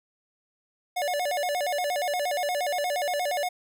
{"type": "tone with vibrato", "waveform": "square", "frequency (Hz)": 648, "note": "E5", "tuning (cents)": -30, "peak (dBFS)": -26, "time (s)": [0.96, 3.49], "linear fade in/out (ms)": 10, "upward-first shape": "square", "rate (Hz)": 8.5, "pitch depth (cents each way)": 190, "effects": []}